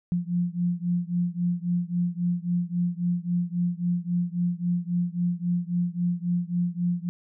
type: beating tone pair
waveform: sine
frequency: 173.8 / 177.5 Hz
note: F3 / F3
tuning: -8 / +28 cents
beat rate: 3.7 Hz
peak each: -26 / -27 dBFS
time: 0.12-7.09 s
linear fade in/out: 0 ms
effects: none